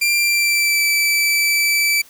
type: tone with pitch glide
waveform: sawtooth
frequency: 2375 to 2319 Hz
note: D7 to D7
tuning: +19 to -22 cents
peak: -11 dBFS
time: 0.01-2.02 s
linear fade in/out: 10 ms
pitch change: -41 cents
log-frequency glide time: 0.16-0.83 s
effects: white hiss -47 dBFS RMS until 2.09 s